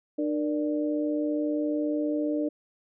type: tone cluster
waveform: sine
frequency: 300.9 / 468.8 / 589 Hz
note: D4 / A#4 / D5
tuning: +42 / +10 / +5 cents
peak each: -26 / -34 / -32 dBFS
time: 0.18-2.49 s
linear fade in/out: 10 ms
effects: none